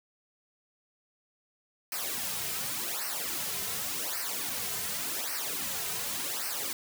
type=noise with flanger; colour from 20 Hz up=white; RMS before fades=-34 dBFS; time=1.92-6.73 s; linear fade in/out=2 ms; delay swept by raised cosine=0.28 to 3.58 ms; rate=0.88 Hz; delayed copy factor=-0.8; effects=none